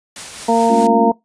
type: noise with tremolo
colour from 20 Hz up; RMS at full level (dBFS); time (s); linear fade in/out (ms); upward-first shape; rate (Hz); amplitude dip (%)
white; -29; 0.16-0.87; 2; triangle; 4.9; 35
type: harmonic tone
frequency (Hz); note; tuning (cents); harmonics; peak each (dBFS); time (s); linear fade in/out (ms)
230; A#3; -23; 1 / 2 / 3 / 4; -16 / -16 / -16 / -16; 0.48-1.12; 10
type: chord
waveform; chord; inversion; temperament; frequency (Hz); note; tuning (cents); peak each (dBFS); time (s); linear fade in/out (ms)
sine; Db major; second; equal with one note detuned; 212.9 / 277.2 / 349.2; Ab3 / Db4 / F4; +43 / 0 / 0; -20 / -21 / -21; 0.69-1.11; 20
effects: noise-tail reverb RT60 0.2 s tail -24 dB re dry + resampled to 22050 Hz